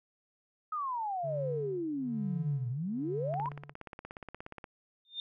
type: exponential two-way sweep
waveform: sine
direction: down then up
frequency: 1283 to 116.54 to 1043 Hz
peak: -32 dBFS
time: 0.72-3.49 s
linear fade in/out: 5 ms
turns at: 2.69 s
type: tone with tremolo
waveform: triangle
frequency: 144.1 Hz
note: D3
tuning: 33 cents flat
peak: -33 dBFS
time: 1.23-3.74 s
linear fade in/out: 20 ms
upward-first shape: sine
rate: 1.1 Hz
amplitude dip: 90%
type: click train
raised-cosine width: 0.5 ms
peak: -28 dBFS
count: 23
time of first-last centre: 3.34-4.642 s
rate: 16.9 Hz
type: tone with exponential growth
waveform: sine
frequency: 3621 Hz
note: A7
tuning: 49 cents sharp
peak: -32 dBFS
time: 5.05-5.2 s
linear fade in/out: 1 ms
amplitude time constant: 32 ms
effects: none